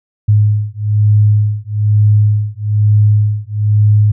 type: beating tone pair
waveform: sine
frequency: 104.6 / 105.7 Hz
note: G#2 / G#2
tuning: +13 / +31 cents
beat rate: 1.1 Hz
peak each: -11 dBFS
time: 0.28-4.12 s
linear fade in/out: 10 ms
effects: none